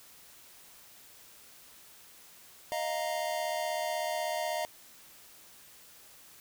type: chord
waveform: square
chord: Eb suspended second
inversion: none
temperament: equal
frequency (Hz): 622.3 / 698.5 / 932.3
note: Eb5 / F5 / Bb5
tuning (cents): 0 / 0 / 0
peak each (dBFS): -35 / -36 / -39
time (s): 2.72-4.65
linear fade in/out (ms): 0
effects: white hiss -55 dBFS RMS until 6.4 s